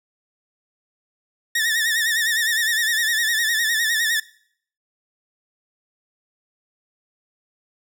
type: tone with vibrato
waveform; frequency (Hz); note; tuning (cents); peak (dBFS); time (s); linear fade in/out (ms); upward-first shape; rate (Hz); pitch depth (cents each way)
sawtooth; 1809; A6; +48; -15; 1.55-4.2; 5; sine; 9.8; 85
effects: noise-tail reverb RT60 0.6 s tail -20 dB re dry